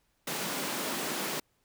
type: high-pass noise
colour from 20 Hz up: pink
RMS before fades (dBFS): -34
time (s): 0.27-1.4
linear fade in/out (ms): 5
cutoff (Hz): 190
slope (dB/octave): 24
effects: pink hiss -73 dBFS RMS until 1.64 s